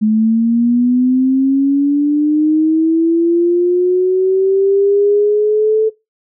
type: linear sweep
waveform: sine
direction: up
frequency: 212.9 to 440 Hz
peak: -9 dBFS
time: 0.01-5.9 s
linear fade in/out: 20 ms
effects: noise-tail reverb RT60 0.2 s tail -19 dB re dry